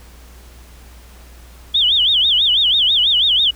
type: tone with vibrato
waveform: sine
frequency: 3300 Hz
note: G#7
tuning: 12 cents flat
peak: -11 dBFS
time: 1.74-3.51 s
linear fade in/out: 10 ms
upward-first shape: sine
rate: 6.1 Hz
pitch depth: 220 cents each way
effects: added 60 Hz sine -39 dBFS peak until 3.55 s + pink hiss -46 dBFS RMS until 3.55 s